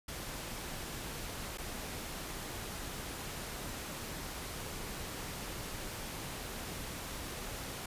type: noise with dropouts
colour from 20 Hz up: pink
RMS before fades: -42 dBFS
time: 0.08-7.86 s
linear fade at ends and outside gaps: 5 ms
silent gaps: 1.575-1.582 s
effects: resampled to 32000 Hz